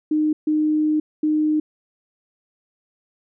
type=tone bursts at uneven times; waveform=sine; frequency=306.4 Hz; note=D#4; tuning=27 cents flat; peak=-16 dBFS; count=3; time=0.11-0.33 / 0.47-1 / 1.23-1.6 s; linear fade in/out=5 ms; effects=none